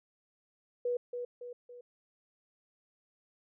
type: tone with echo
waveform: sine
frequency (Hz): 487.4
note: B4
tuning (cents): -23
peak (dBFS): -29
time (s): 0.85-0.97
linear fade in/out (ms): 5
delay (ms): 280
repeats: 3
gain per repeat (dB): -6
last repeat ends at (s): 1.81
effects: none